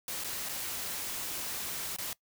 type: noise with dropouts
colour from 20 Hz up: white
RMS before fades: -37 dBFS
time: 0.08-2.13 s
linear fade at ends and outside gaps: 1 ms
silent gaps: 0.238-0.244 / 0.489-0.493 / 1.963-1.985 s
effects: noise-tail reverb RT60 0.1 s tail -21 dB re dry